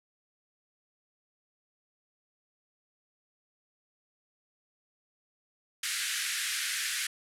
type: band-pass noise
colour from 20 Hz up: pink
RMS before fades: -33 dBFS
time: 5.83-7.07 s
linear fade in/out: 5 ms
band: 1500 to 12000 Hz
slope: 48 dB/octave
effects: none